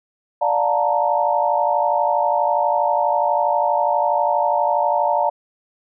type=chord; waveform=sine; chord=Bb major seventh; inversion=first; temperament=equal with one note detuned; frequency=587.3 / 708.6 / 880 / 932.3 Hz; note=D5 / F5 / A5 / Bb5; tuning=0 / +25 / 0 / 0 cents; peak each=-21 dBFS; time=0.41-5.3 s; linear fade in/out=10 ms; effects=none